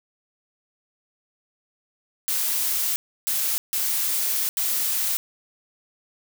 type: noise bursts at uneven times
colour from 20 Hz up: blue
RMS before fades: -24 dBFS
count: 4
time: 2.28-2.96 / 3.27-3.58 / 3.73-4.49 / 4.57-5.17 s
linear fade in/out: 0 ms
effects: none